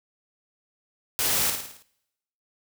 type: noise with echo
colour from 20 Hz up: white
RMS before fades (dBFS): -25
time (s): 1.19-1.5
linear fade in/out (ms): 0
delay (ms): 54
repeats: 6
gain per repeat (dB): -5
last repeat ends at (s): 1.824
effects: noise-tail reverb RT60 0.9 s tail -24 dB re dry